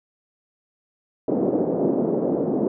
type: band-pass noise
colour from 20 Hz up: pink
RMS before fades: -22 dBFS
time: 1.28-2.68 s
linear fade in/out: 2 ms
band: 210 to 550 Hz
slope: 24 dB/octave
effects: none